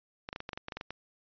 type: clicks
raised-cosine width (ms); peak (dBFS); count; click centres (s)
0.3; -22; 12; 0.289 / 0.329 / 0.361 / 0.404 / 0.491 / 0.532 / 0.575 / 0.684 / 0.722 / 0.77 / 0.811 / 0.906
effects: resampled to 11025 Hz